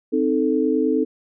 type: chord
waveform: sine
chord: A diminished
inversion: first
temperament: equal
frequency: 261.6 / 311.1 / 440 Hz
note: C4 / Eb4 / A4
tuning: 0 / 0 / 0 cents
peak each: -21 / -21 / -21 dBFS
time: 0.12-1.05 s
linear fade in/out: 20 ms
effects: none